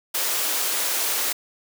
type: high-pass noise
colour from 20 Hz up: white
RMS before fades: -24 dBFS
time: 0.14-1.33 s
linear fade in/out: 10 ms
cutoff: 310 Hz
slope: 24 dB/octave
effects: none